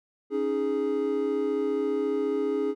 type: chord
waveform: triangle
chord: C# suspended second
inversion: none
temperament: just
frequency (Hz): 277.2 / 311.8 / 415.8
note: C#4 / D#4 / G#4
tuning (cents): 0 / +4 / +2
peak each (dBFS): -29 / -30 / -24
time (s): 0.3-2.75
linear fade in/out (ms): 50
effects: none